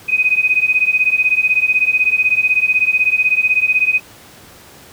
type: beating tone pair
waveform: sine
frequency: 2497 / 2513 Hz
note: D#7 / D#7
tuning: +6 / +17 cents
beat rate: 16 Hz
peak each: -15 / -14 dBFS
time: 0.08-4 s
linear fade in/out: 20 ms
effects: pink hiss -41 dBFS RMS until 4.92 s + high-pass 80 Hz 12 dB/octave